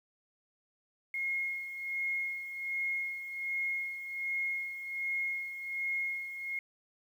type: tone with tremolo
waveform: sine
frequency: 2153 Hz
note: C7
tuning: 49 cents sharp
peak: -30 dBFS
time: 1.14-6.59 s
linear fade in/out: 2 ms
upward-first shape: sine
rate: 1.3 Hz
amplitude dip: 65%
effects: 10-bit